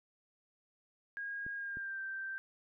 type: tone with pitch glide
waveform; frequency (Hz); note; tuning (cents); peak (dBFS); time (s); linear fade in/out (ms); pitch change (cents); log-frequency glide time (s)
sine; 1632 to 1565.5; G#6 to G6; -31 to -3; -38; 1.17-2.38; 0; -72; 1.55-2.01
type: clicks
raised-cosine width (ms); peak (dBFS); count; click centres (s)
3; -37; 2; 1.465 / 1.771
effects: none